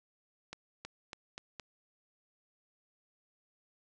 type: accelerating click train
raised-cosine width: 0.2 ms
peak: -25 dBFS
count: 5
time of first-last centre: 0.53-1.597 s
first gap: 320 ms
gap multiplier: 0.88
effects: resampled to 22050 Hz

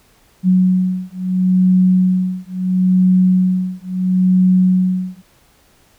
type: beating tone pair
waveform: sine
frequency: 184 / 184.74 Hz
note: F#3 / F#3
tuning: -9 / -2 cents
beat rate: 0.74 Hz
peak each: -14 dBFS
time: 0.43-5.22 s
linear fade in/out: 50 ms
effects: pink hiss -53 dBFS RMS until 5.98 s

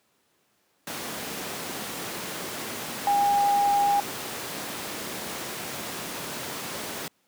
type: tone in noise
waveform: sine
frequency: 810 Hz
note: G#5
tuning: 43 cents flat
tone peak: -19 dBFS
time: 3.07-4 s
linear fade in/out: 2 ms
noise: pink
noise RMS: -33 dBFS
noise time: 0.87-7.08 s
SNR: +11 dB
effects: pink hiss -68 dBFS RMS until 7.27 s + high-pass 200 Hz 12 dB/octave

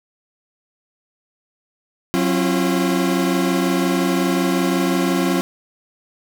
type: tone cluster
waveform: 40% pulse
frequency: 183.8 / 270.2 / 342 Hz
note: F#3 / C#4 / F4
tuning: -11 / -44 / -36 cents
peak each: -20 dBFS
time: 2.14-5.41 s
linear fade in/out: 0 ms
effects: none

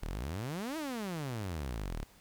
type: exponential two-way sweep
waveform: sawtooth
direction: up then down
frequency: 34 to 329.6 to 34 Hz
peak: -32 dBFS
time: 0.02-2.04 s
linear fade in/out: 10 ms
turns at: 0.77 s
effects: pink hiss -61 dBFS RMS until 2.2 s

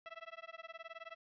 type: tone with tremolo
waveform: 15% pulse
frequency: 659.3 Hz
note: E5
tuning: in tune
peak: -38 dBFS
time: 0.06-1.15 s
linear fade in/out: 0 ms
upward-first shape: sine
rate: 19 Hz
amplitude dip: 100%
effects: resampled to 11025 Hz + 13-bit

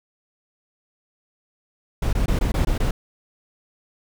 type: noise bursts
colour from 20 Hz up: brown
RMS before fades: -20 dBFS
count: 7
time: 2.02-2.91 s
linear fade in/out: 5 ms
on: 110 ms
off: 20 ms
effects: none

